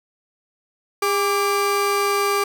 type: tone pair together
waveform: 35% pulse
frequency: 404.4 / 1174.7 Hz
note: G#4 / D6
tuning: -46 / 0 cents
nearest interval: octave + tritone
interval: 1846 cents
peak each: -19 dBFS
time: 1.02-2.44 s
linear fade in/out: 5 ms
effects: none